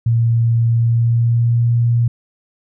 sine tone with pitch glide, 116 to 118.23 Hz, A#2 to A#2, -8 to +25 cents, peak -11 dBFS, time 0.06-2.08 s, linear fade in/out 5 ms, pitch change +33 cents, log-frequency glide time 0.7-1.66 s, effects none

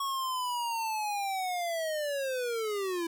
square linear sweep, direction down, 1108.7 to 329.6 Hz, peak -31 dBFS, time 0-3.07 s, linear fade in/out 5 ms, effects none

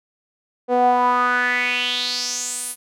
sawtooth tone with band-pass filter sweep, 246.9 Hz, B3, in tune, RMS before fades -20 dBFS, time 0.68-2.76 s, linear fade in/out 50 ms, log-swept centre 570 to 11000 Hz, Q 5.3, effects none

